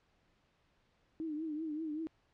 sine tone with vibrato, 311.1 Hz, D#4, in tune, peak -36 dBFS, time 1.2-2.07 s, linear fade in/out 0 ms, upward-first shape triangle, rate 5.2 Hz, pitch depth 100 cents each way, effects pink hiss -73 dBFS RMS until 2.33 s + low-pass 4000 Hz 12 dB/octave

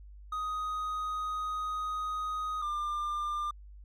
triangle tone pair in turn, 1250 / 1197 Hz, D#6 / D6, +8 / +33 cents, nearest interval minor second, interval 75 cents, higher first, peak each -30 / -29 dBFS, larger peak second, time 0.32-2.62 / 2.62-3.51 s, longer first, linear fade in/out 5 ms, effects added 50 Hz sine -47 dBFS peak until 3.84 s

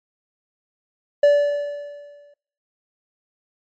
triangle tone with exponential decay, 579 Hz, D5, 25 cents flat, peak -7 dBFS, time 1.23-2.34 s, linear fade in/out 5 ms, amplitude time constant 240 ms, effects noise-tail reverb RT60 0.6 s tail -26 dB re dry + MP3 32 kbps

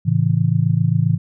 sine chord, A major, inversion none, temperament just, 110 / 137.5 / 165 Hz, A2 / C#3 / E3, 0 / -14 / +2 cents, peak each -18 dBFS, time 0.05-1.18 s, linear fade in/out 20 ms, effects none

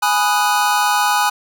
square chord, G# minor seventh, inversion none, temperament equal, 830.6 / 987.8 / 1244.5 / 1480 Hz, G#5 / B5 / D#6 / F#6, 0 / 0 / 0 / 0 cents, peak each -18 / -21 / -21 / -22 dBFS, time 0.02-1.3 s, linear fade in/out 10 ms, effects none

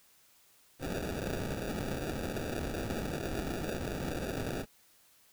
blue noise with sample-and-hold, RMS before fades -36 dBFS, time 0.79-4.66 s, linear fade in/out 50 ms, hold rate 1050 Hz, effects white hiss -64 dBFS RMS until 5.32 s

